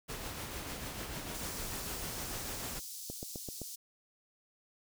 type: noise with tremolo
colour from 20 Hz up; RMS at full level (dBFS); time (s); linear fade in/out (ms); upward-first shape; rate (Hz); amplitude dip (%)
pink; -40; 0.08-2.8; 20; triangle; 6.7; 40
type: high-pass noise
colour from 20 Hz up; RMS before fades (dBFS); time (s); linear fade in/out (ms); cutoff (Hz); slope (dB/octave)
pink; -45; 1.34-3.76; 10; 4800; 24
type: click train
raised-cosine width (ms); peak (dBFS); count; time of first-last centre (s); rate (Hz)
2; -28; 5; 3.1-3.617; 7.74
effects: none